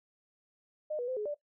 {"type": "tone with pitch steps", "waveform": "sine", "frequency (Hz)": [610, 487.3, 514, 421.5, 587], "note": ["D#5", "B4", "C5", "G#4", "D5"], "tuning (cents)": [-34, -23, -31, 26, -1], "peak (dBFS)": -32, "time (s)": [0.9, 1.345], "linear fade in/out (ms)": 10, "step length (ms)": 89, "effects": ["noise-tail reverb RT60 0.1 s tail -17 dB re dry"]}